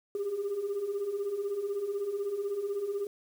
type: beating tone pair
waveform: sine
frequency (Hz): 390 / 406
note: G4 / G#4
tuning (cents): -9 / -39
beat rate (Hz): 16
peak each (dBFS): -36 / -30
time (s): 0.15-3.07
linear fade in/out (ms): 2
effects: tanh soft clip ceiling -26 dBFS + 9-bit